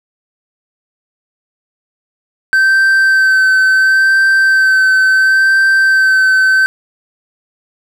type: tone with vibrato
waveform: triangle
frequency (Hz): 1547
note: G6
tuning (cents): -23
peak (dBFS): -5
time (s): 2.53-6.66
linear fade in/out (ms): 0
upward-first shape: sine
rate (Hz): 0.72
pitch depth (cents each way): 18
effects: none